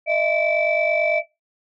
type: tone cluster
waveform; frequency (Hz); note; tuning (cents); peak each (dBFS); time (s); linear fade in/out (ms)
sine; 616 / 665 / 2315; D#5 / E5 / D7; -17 / +15 / -25; -20; 0.06-1.23; 50
effects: noise-tail reverb RT60 0.2 s tail -18 dB re dry + tanh soft clip ceiling -10 dBFS